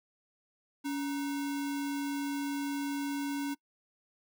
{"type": "tone with sample-and-hold", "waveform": "sine", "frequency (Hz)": 282.3, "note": "C#4", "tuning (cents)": 32, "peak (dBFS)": -31, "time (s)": [0.84, 3.55], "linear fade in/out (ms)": 20, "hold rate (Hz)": 1225, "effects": ["noise-tail reverb RT60 0.1 s tail -23 dB re dry"]}